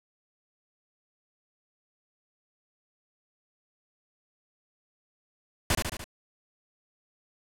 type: noise with echo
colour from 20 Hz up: pink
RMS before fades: -24 dBFS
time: 5.7-5.75 s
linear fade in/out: 2 ms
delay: 73 ms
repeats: 4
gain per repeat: -4 dB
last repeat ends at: 6.042 s
effects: low-pass 12000 Hz 12 dB/octave